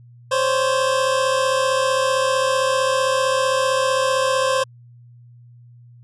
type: tone pair together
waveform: 25% pulse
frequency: 523.3 / 558.8 Hz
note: C5 / C#5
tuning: 0 / +14 cents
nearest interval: minor second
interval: 114 cents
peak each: -14 / -20 dBFS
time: 0.31-4.64 s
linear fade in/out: 10 ms
effects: added 120 Hz sine -43 dBFS peak until 6.03 s + resampled to 24000 Hz